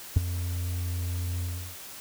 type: tone with ADSR envelope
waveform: triangle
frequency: 88 Hz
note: F2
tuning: 14 cents sharp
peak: -11 dBFS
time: 0.16-1.77 s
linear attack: 8 ms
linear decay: 18 ms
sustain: -15 dB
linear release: 340 ms
effects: white hiss -43 dBFS RMS until 2 s